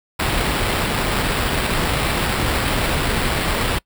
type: noise with sample-and-hold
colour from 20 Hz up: pink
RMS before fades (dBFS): -20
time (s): 0.19-3.79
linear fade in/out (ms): 10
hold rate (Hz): 6300
effects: noise-tail reverb RT60 0.1 s tail -24 dB re dry